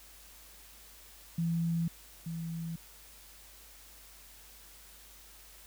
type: tone pair in turn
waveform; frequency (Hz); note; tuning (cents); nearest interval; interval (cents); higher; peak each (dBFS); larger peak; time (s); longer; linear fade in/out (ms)
sine; 167.2 / 165.47; E3 / E3; +25 / +7; unison; 18; first; -28 / -35; first; 1.38-1.88 / 2.26-2.76; neither; 5
effects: added 50 Hz sine -59 dBFS peak until 5.66 s + white hiss -55 dBFS RMS until 5.66 s